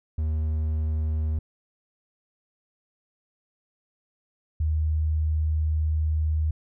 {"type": "tone pair in turn", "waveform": ["triangle", "sine"], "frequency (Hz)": [77.78, 77.78], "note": ["D#2", "D#2"], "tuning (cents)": [0, 0], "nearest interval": "unison", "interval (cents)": 0, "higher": "neither", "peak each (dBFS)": -21, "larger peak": "neither", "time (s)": [[0.18, 1.39], [4.6, 6.51]], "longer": "second", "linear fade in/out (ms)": 5, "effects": []}